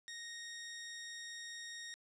15% pulse tone, 1864.7 Hz, A#6, in tune, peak -39 dBFS, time 0.08-1.94 s, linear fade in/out 0 ms, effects low-pass 9000 Hz 12 dB/octave

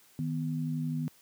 sine tone pair together, 156 / 247.8 Hz, D#3 / B3, +5 / +6 cents, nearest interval minor sixth, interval 801 cents, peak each -31 / -34 dBFS, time 0.19-1.08 s, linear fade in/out 0 ms, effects white hiss -61 dBFS RMS until 1.21 s + high-pass 80 Hz 12 dB/octave

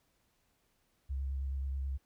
sine tone with vibrato, 67.7 Hz, C#2, 40 cents flat, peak -33 dBFS, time 1.09-1.98 s, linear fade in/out 20 ms, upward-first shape square, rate 9.3 Hz, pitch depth 20 cents each way, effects pink hiss -75 dBFS RMS until 2.05 s

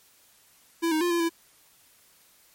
square tone with pitch steps, 333.6 / 312.8 / 350.3 / 342 / 333.1 Hz, E4 / D#4 / F4 / F4 / E4, +21 / +9 / +5 / -36 / +18 cents, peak -23 dBFS, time 0.82-1.295 s, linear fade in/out 20 ms, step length 95 ms, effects white hiss -59 dBFS RMS until 2.54 s + MP3 64 kbps

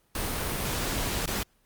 pink noise with dropouts, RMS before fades -30 dBFS, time 0.15-1.43 s, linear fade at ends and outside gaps 2 ms, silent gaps 1.259-1.276 s, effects pink hiss -67 dBFS RMS until 1.65 s + Opus 32 kbps

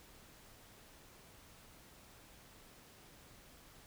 silence, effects pink hiss -60 dBFS RMS until 3.86 s

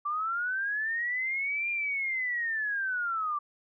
sine linear two-way sweep, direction up then down, 1159 to 2408 to 1159 Hz, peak -28 dBFS, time 0.05-3.39 s, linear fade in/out 10 ms, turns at 1.7 s, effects none

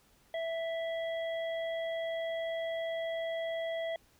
harmonic tone, 659.3 Hz, E5, in tune, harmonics 1 / 3 / 5, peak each -33 / -43 / -47 dBFS, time 0.34-3.96 s, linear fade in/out 2 ms, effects pink hiss -66 dBFS RMS until 4.19 s

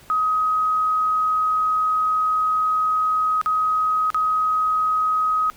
sine tone with dropouts, 1262 Hz, D#6, 24 cents sharp, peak -17 dBFS, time 0.1-5.5 s, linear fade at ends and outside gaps 0 ms, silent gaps 3.414-3.46 / 4.103-4.145 s, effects pink hiss -49 dBFS RMS until 5.56 s

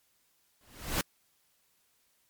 pink noise with exponential growth, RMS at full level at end -26 dBFS, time 0.61-1.01 s, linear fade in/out 1 ms, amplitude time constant 86 ms, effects white hiss -71 dBFS RMS until 2.29 s + MP3 96 kbps

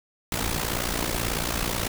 pink noise with amplitude modulation, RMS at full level -24 dBFS, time 0.32-1.88 s, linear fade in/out 2 ms, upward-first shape sine, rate 58.3 Hz, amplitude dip 75%, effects none

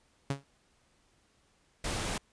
sawtooth tone with exponential decay, 138.59 Hz, C#3, in tune, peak -24 dBFS, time 0.3-0.44 s, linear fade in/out 5 ms, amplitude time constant 29 ms
pink noise, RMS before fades -34 dBFS, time 1.84-2.18 s, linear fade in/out 5 ms
effects pink hiss -69 dBFS RMS until 2.32 s + resampled to 22050 Hz

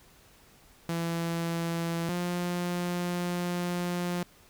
sawtooth tone pair in turn, 167.8 / 176.31 Hz, E3 / F3, +31 / +17 cents, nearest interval minor second, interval 86 cents, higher second, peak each -25 dBFS, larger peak neither, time 0.89-2.09 / 2.09-4.23 s, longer second, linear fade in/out 0 ms, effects pink hiss -58 dBFS RMS until 4.49 s

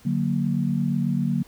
sine chord, D augmented, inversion none, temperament equal, 146.83 / 185 / 233.1 Hz, D3 / F#3 / A#3, 0 / 0 / 0 cents, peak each -25 dBFS, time 0.05-1.43 s, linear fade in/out 10 ms, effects pink hiss -53 dBFS RMS until 1.47 s

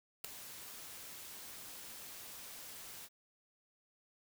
white noise with ADSR envelope, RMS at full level -36 dBFS, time 0.24-3.09 s, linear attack 6 ms, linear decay 4 ms, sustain -14 dB, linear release 46 ms, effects none

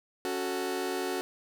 sawtooth chord, F# minor, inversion second, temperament just, 277.5 / 370 / 444 Hz, C#4 / F#4 / A4, +2 / 0 / +16 cents, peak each -33 / -28 / -33 dBFS, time 0.25-1.21 s, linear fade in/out 0 ms, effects none

